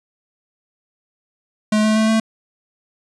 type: tone with pitch steps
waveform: square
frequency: 213.8 / 216.4 / 219.1 / 221.7 Hz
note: A3 / A3 / A3 / A3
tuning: -49 / -29 / -7 / +13 cents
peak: -14 dBFS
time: 1.72-2.2 s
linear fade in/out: 5 ms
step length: 120 ms
effects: resampled to 22050 Hz